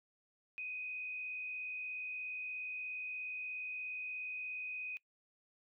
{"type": "tone with frequency modulation", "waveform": "sine", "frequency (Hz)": 2500, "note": "D#7", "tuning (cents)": 8, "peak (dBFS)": -40, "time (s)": [0.58, 4.97], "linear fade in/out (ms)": 0, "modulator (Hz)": 56.9, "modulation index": 0.65, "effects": ["noise-tail reverb RT60 0.1 s tail -22 dB re dry"]}